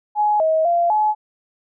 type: tone with pitch steps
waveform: sine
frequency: 840 / 636 / 689 / 852 Hz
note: G#5 / D#5 / F5 / G#5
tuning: +19 / +38 / -24 / +44 cents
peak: -14 dBFS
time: 0.15-1.15 s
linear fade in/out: 50 ms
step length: 250 ms
effects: none